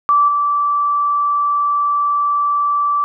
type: tone with level steps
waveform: sine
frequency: 1162 Hz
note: D6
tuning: 19 cents flat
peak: -9 / -13 dBFS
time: 0.09-3.04 s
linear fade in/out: 0 ms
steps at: 0.28 s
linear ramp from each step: 5 ms
effects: none